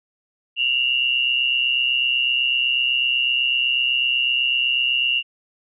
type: tone pair together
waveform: sine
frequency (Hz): 2743 / 2871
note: F7 / F7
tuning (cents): -32 / +47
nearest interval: minor second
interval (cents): 79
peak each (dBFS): -20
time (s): 0.56-5.23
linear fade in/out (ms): 50
effects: none